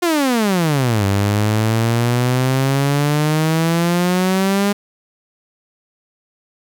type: exponential two-way sweep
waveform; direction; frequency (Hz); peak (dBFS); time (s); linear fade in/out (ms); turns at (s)
sawtooth; down then up; 360.3 to 97.8 to 204.1; -10; 0.02-4.73; 10; 1.05
effects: 8-bit